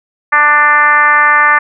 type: tone with frequency modulation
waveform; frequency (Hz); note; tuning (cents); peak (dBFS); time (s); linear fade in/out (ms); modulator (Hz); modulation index
sine; 1480; F#6; 0; -5; 0.32-1.59; 10; 297; 1.8
effects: none